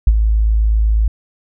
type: tone with ADSR envelope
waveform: sine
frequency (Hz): 54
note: A1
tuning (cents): -32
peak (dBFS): -3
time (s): 0.07-1.08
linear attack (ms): 4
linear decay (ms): 45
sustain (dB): -7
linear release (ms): 3
effects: none